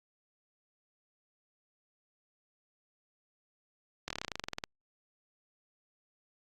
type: slowing click train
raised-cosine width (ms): 0.2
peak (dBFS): -18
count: 16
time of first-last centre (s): 4.08-4.639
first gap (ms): 24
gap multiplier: 1.06
effects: Opus 48 kbps

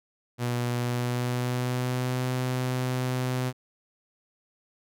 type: tone with pitch glide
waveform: sawtooth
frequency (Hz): 121.5 to 127.17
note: B2 to C3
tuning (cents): -28 to -49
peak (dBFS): -22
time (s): 0.38-3.53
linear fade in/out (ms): 50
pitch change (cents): +79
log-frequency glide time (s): 0.75-2.26
effects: none

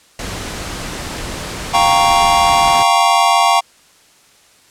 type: noise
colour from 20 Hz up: pink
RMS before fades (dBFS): -25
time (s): 0.19-2.83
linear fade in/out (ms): 2
type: chord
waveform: square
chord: G half-diminished seventh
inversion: third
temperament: equal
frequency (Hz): 698.5 / 784 / 932.3 / 1108.7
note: F5 / G5 / Bb5 / Db6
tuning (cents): 0 / 0 / 0 / 0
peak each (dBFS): -16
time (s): 1.73-3.61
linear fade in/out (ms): 20
effects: white hiss -49 dBFS RMS until 4.7 s + low-pass 9000 Hz 12 dB/octave

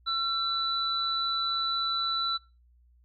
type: tone pair together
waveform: sine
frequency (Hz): 1351 / 3972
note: E6 / B7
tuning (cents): +42 / +9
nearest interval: octave + perfect fifth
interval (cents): 1867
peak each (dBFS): -30 / -29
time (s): 0.06-2.38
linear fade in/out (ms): 20
effects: noise-tail reverb RT60 0.3 s tail -22 dB re dry + added 60 Hz sine -58 dBFS peak until 3.04 s

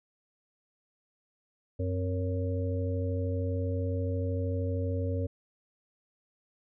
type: harmonic tone with a mistuned harmonic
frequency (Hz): 92.6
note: F#2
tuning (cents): +2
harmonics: 1 / 3 / 5 / 6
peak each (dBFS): -29 / -37 / -37 / -39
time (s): 1.79-5.27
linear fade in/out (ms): 10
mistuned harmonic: 3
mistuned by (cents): -85
effects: none

